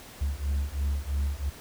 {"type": "beating tone pair", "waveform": "sine", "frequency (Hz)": [69, 72], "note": ["C#2", "D2"], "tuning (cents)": [-7, -34], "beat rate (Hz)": 3, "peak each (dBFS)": -27, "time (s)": [0.21, 1.5], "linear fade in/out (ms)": 10, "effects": ["tanh soft clip ceiling -23 dBFS", "pink hiss -47 dBFS RMS until 1.6 s"]}